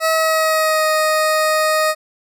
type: tone with pitch glide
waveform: 20% pulse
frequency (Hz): 643 to 622.9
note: E5 to D#5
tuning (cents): -43 to +2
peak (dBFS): -9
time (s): 0-1.95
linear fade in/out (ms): 50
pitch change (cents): -55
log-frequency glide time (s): 0.11-0.91
effects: none